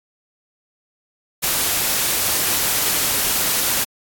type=noise; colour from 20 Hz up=white; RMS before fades=-19 dBFS; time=1.42-3.85 s; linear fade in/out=20 ms; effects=AAC 64 kbps